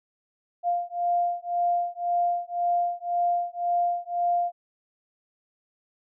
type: beating tone pair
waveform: sine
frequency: 698.5 / 700.4 Hz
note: F5 / F5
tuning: 0 / +5 cents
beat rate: 1.9 Hz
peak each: -26 dBFS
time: 0.63-4.52 s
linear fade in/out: 50 ms
effects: none